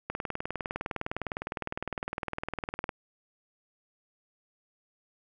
click train, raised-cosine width 0.5 ms, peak -17 dBFS, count 56, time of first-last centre 0.1-2.892 s, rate 19.7 Hz, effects none

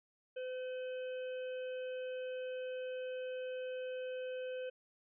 harmonic tone, 510 Hz, C5, 44 cents flat, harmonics 1 / 3 / 5 / 6, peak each -39 / -53 / -55 / -58 dBFS, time 0.36-4.7 s, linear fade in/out 10 ms, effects none

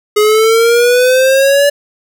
square exponential sweep, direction up, 417.8 to 577 Hz, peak -7 dBFS, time 0.16-1.7 s, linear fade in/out 10 ms, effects none

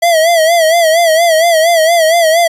square tone with vibrato, 659.3 Hz, E5, in tune, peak -7 dBFS, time 0.02-2.48 s, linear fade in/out 10 ms, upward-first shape sine, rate 4.3 Hz, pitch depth 87 cents each way, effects resampled to 32000 Hz

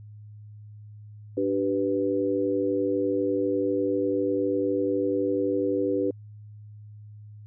sine chord, G major, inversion second, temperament equal with one note detuned, 293.7 / 385.7 / 493.9 Hz, D4 / G4 / B4, 0 / -28 / 0 cents, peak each -27 dBFS, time 1.37-6.11 s, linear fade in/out 5 ms, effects added 105 Hz sine -42 dBFS peak until 7.46 s

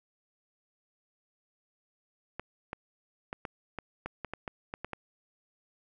clicks, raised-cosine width 0.5 ms, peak -21 dBFS, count 12, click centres 2.396 / 2.731 / 3.329 / 3.452 / 3.787 / 4.06 / 4.247 / 4.336 / 4.478 / 4.739 / 4.846 / 4.933 s, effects none

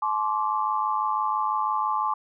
sine tone cluster, 859 / 1053 / 1159 Hz, A5 / C6 / D6, -42 / +11 / -23 cents, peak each -27 dBFS, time 0.02-2.14 s, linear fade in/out 5 ms, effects none

